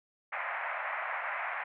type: band-pass noise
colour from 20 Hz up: white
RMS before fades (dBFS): -36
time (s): 0.32-1.64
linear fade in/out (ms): 10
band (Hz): 620 to 2200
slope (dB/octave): 48
effects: none